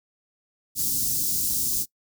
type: band-stop noise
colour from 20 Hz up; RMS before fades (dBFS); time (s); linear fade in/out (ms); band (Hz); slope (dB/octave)
white; -25; 0.75-1.86; 50; 300 to 5100; 24
effects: noise-tail reverb RT60 0.1 s tail -22 dB re dry